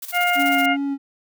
blue noise with tremolo, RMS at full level -31 dBFS, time 0.02-0.66 s, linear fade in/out 5 ms, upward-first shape square, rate 16 Hz, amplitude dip 65%
harmonic tone, 708 Hz, F5, 23 cents sharp, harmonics 1 / 2 / 3 / 4, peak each -20 / -23 / -21 / -27 dBFS, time 0.12-0.77 s, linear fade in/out 50 ms
triangle tone with vibrato, 277.2 Hz, C#4, in tune, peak -19 dBFS, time 0.35-0.98 s, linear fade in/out 50 ms, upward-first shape sine, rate 2.6 Hz, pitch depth 18 cents each way
effects none

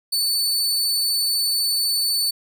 sawtooth tone, 4492 Hz, C#8, 22 cents sharp, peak -16 dBFS, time 0.12-2.31 s, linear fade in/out 10 ms, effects none

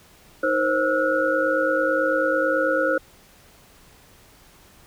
sine tone cluster, 313.6 / 481.9 / 531 / 1323 / 1445 Hz, D#4 / B4 / C5 / E6 / F#6, +14 / -43 / +25 / +6 / -41 cents, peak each -27 / -30 / -21 / -29 / -24 dBFS, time 0.43-2.98 s, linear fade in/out 5 ms, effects pink hiss -52 dBFS RMS until 4.86 s

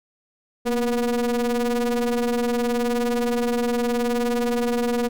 square ring-modulated tone, 122.2 Hz, B2, 18 cents flat, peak -18 dBFS, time 0.65-5.09 s, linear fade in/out 20 ms, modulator 357 Hz, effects none

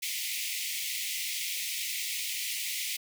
pink high-pass noise, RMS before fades -34 dBFS, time 0.02-2.97 s, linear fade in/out 10 ms, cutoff 2000 Hz, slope 96 dB/octave, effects none

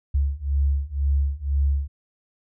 sine beating tone pair, 69 / 71 Hz, C#2 / C#2, -7 / +42 cents, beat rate 2 Hz, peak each -23 / -22 dBFS, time 0.14-1.88 s, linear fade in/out 10 ms, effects none

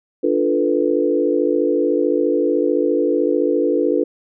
sine chord, B half-diminished seventh, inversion first, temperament equal, 293.7 / 349.2 / 440 / 493.9 Hz, D4 / F4 / A4 / B4, 0 / 0 / 0 / 0 cents, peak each -20 dBFS, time 0.23-4.04 s, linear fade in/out 10 ms, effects none

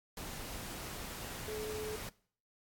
sine tone in noise, 429 Hz, A4, 44 cents flat, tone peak -39 dBFS, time 1.48-1.96 s, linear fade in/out 2 ms, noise pink, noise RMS -44 dBFS, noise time 0.17-2.09 s, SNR +2 dB, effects noise-tail reverb RT60 0.5 s tail -21 dB re dry + AAC 64 kbps

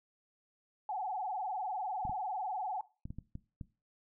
sine tone with vibrato, 792 Hz, G5, 18 cents sharp, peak -34 dBFS, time 0.89-2.81 s, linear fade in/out 2 ms, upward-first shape sine, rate 20 Hz, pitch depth 160 cents each way
clicks, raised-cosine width 5 ms, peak -30 dBFS, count 7, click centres 2.052 / 2.095 / 3.055 / 3.105 / 3.186 / 3.354 / 3.612 s
effects noise-tail reverb RT60 0.3 s tail -18 dB re dry

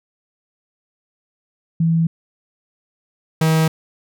sine / 45% pulse tone pair in turn, 164.6 / 159.55 Hz, E3 / D#3, -2 / +44 cents, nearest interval minor second, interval 54 cents, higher first, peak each -13 dBFS, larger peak neither, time 1.8-2.07 / 3.41-3.68 s, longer neither, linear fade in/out 5 ms, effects none

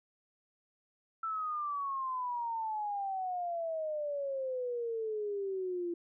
sine exponential sweep, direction down, 1334 to 340.6 Hz, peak -33 dBFS, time 1.23-5.94 s, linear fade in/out 5 ms, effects none

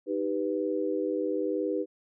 sine chord, Eb augmented, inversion none, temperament equal, 311.1 / 392 / 493.9 Hz, Eb4 / G4 / B4, 0 / 0 / 0 cents, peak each -31 dBFS, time 0.06-1.86 s, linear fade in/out 50 ms, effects none

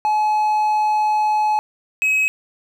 triangle tone pair in turn, 852 / 2553 Hz, G#5 / D#7, +44 / +44 cents, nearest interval octave + perfect fifth, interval 1900 cents, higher second, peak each -13 dBFS, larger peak neither, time 0.05-1.59 / 2.02-2.28 s, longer first, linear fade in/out 0 ms, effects none

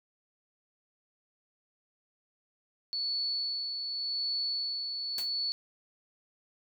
sine tone with tremolo, 4435 Hz, C#8, in tune, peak -29 dBFS, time 2.93-5.52 s, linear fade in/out 0 ms, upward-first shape sine, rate 0.87 Hz, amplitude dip 40%
white noise with exponential decay, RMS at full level -36 dBFS, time 5.18-5.32 s, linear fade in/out 2 ms, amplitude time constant 29 ms
effects none

